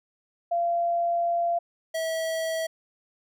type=tone pair in turn; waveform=sine / square; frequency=687 / 648.4 Hz; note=F5 / E5; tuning=-29 / -29 cents; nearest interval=minor second; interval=100 cents; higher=first; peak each=-22 / -27 dBFS; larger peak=first; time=0.51-1.59 / 1.94-2.67 s; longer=first; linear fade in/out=10 ms; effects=none